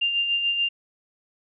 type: tone with tremolo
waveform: sine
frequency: 2794 Hz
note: F7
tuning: in tune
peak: -19 dBFS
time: 0.01-0.69 s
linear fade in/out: 10 ms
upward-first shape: sine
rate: 6.9 Hz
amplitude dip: 45%
effects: none